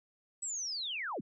sine linear sweep, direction down, 8000 to 114.3 Hz, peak -35 dBFS, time 0.42-1.21 s, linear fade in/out 10 ms, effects none

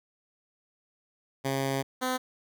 10% pulse tone pair in turn, 135.7 / 255.6 Hz, C#3 / C4, -36 / -40 cents, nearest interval major seventh, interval 1096 cents, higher second, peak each -19 dBFS, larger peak neither, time 1.44-1.83 / 2.01-2.18 s, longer first, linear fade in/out 20 ms, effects none

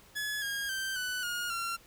sawtooth tone with pitch steps, 1701 / 1628.9 / 1559.8 / 1493.7 / 1430.4 / 1369.7 Hz, G#6 / G#6 / G6 / F#6 / F6 / F6, +41 / -34 / -9 / +16 / +41 / -34 cents, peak -29 dBFS, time 0.15-1.77 s, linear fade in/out 20 ms, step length 270 ms, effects pink hiss -58 dBFS RMS until 1.86 s

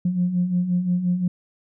sine beating tone pair, 174.3 / 180 Hz, F3 / F#3, -3 / -47 cents, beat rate 5.7 Hz, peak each -26 / -19 dBFS, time 0.05-1.28 s, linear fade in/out 5 ms, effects tanh soft clip ceiling -12 dBFS

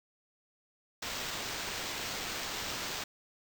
blue noise with sample-and-hold, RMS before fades -38 dBFS, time 1.02-3.04 s, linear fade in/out 5 ms, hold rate 11025 Hz, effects none

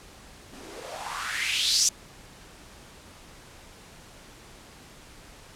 blue noise with band-pass filter sweep, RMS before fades -28 dBFS, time 0.53-1.89 s, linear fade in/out 5 ms, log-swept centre 240 to 6400 Hz, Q 3.9, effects pink hiss -49 dBFS RMS until 5.55 s + low-pass 10000 Hz 12 dB/octave

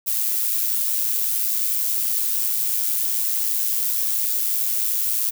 violet noise with amplitude modulation, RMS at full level -20 dBFS, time 0.06-5.31 s, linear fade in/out 20 ms, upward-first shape sine, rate 111 Hz, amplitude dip 45%, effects none

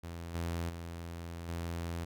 sawtooth tone with level steps, 84.6 Hz, E2, 45 cents sharp, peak -37 / -30 / -37 / -32 dBFS, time 0.03-2.05 s, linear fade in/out 10 ms, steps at 0.34 / 0.69 / 1.48 s, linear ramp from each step 10 ms, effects none

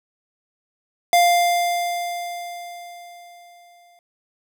square tone with exponential decay, 698.5 Hz, F5, in tune, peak -12 dBFS, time 1.13-3.99 s, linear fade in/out 1 ms, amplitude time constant 620 ms, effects none

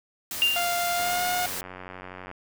white noise, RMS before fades -33 dBFS, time 0.31-1.61 s, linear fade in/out 2 ms
sine tone with exponential decay, 2794 Hz, F7, in tune, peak -16 dBFS, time 0.42-0.98 s, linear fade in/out 0 ms, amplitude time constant 120 ms
sawtooth tone with pitch glide, 698.5 to 719.4 Hz, F5 to F#5, 0 to -49 cents, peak -21 dBFS, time 0.56-1.46 s, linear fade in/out 2 ms, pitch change +51 cents, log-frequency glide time 0.94-1.26 s
click train, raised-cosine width 0.5 ms, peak -24 dBFS, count 122, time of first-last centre 1-2.314 s, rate 92.1 Hz
effects none

